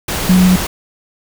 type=tone in noise; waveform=sine; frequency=183.5 Hz; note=F#3; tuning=14 cents flat; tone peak=-6 dBFS; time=0.29-0.56 s; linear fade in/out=5 ms; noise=pink; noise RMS=-19 dBFS; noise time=0.08-0.67 s; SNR=+10 dB; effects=none